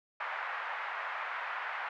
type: band-pass noise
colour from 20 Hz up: white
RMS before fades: -38 dBFS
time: 0.2-1.89 s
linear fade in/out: 5 ms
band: 760 to 1900 Hz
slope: 24 dB/octave
effects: none